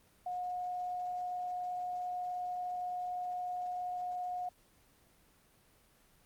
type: tone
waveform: sine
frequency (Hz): 722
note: F#5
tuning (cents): -43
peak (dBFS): -35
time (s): 0.26-4.49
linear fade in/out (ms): 5
effects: pink hiss -66 dBFS RMS until 6.25 s + Opus 24 kbps